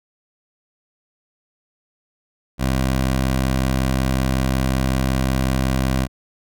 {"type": "tone", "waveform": "15% pulse", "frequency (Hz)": 65.41, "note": "C2", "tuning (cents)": 0, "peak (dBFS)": -11, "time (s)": [2.58, 6.08], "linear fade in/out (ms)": 50, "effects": []}